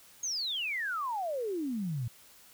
sine exponential sweep, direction down, 6645 to 111.4 Hz, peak -31 dBFS, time 0.23-2.08 s, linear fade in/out 5 ms, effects white hiss -57 dBFS RMS until 2.53 s

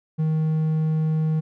triangle tone, 157.2 Hz, D#3, 18 cents sharp, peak -17 dBFS, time 0.18-1.41 s, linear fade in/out 20 ms, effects none

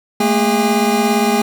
square tone cluster, 213.6 / 231.1 / 409.6 / 813 Hz, G#3 / A#3 / G#4 / G#5, +49 / -15 / -24 / -37 cents, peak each -19 dBFS, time 0.2-1.42 s, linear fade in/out 5 ms, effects none

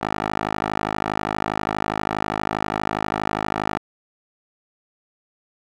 10% pulse tone with band-pass filter, 52.4 Hz, G#1, 16 cents sharp, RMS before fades -25 dBFS, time 0.01-3.78 s, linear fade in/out 10 ms, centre 1000 Hz, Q 1, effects none

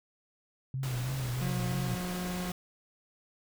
sine tone with vibrato, 128.2 Hz, C3, 35 cents flat, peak -31 dBFS, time 0.74-1.95 s, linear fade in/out 2 ms, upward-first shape sine, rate 3.1 Hz, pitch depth 89 cents each way
pink noise, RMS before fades -41 dBFS, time 0.83-2.52 s, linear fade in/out 2 ms
40% pulse tone, 180.1 Hz, F#3, 46 cents flat, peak -33 dBFS, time 1.41-2.52 s, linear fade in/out 5 ms
effects none

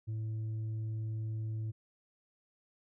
sine tone with tanh clipping, 109.9 Hz, A2, 2 cents flat, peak -35 dBFS, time 0.07-1.72 s, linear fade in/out 20 ms, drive 3 dB, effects none

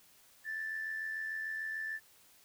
sine tone with amplitude modulation, 1760 Hz, A6, in tune, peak -33 dBFS, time 0.44-2 s, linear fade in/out 50 ms, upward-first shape sine, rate 86.8 Hz, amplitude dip 50%, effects tanh soft clip ceiling -30 dBFS + white hiss -63 dBFS RMS until 2.44 s

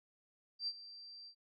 sine tone with ADSR envelope, 4699 Hz, D8, in tune, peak -34 dBFS, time 0.59-1.35 s, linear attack 83 ms, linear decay 52 ms, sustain -16 dB, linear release 79 ms, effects none

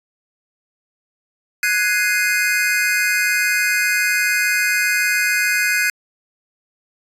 square chord, Ab dominant seventh, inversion third, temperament equal, 1480 / 1661.2 / 2093 / 2489 Hz, Gb6 / Ab6 / C7 / Eb7, 0 / 0 / 0 / 0 cents, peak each -22 dBFS, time 1.63-5.9 s, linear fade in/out 2 ms, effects resampled to 32000 Hz

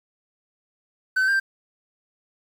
triangle tone with pitch steps, 1522 / 1533 / 1590 / 1575 Hz, F#6 / G6 / G6 / G6, +48 / -39 / +24 / +8 cents, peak -16 dBFS, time 1.16-1.4 s, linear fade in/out 10 ms, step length 60 ms, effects 8-bit

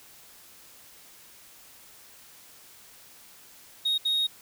sine tone bursts at uneven times, 3747 Hz, A#7, 8 cents sharp, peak -20 dBFS, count 2, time 3.85-3.98 / 4.05-4.27 s, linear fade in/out 10 ms, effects tanh soft clip ceiling -22 dBFS + white hiss -52 dBFS RMS until 4.41 s

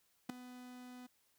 45% pulse tone with ADSR envelope, 249.3 Hz, B3, 16 cents sharp, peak -33 dBFS, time 0.29-1.07 s, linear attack 8 ms, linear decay 4 ms, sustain -17 dB, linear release 11 ms, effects white hiss -75 dBFS RMS until 1.38 s

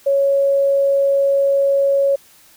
sine tone, 554.4 Hz, C#5, in tune, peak -12 dBFS, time 0.06-2.16 s, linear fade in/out 10 ms, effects white hiss -49 dBFS RMS until 2.56 s

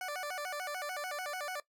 20% pulse tone with vibrato, 659.3 Hz, E5, in tune, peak -32 dBFS, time 0.01-1.6 s, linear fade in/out 2 ms, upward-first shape square, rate 6.8 Hz, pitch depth 200 cents each way, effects noise-tail reverb RT60 0.1 s tail -18 dB re dry

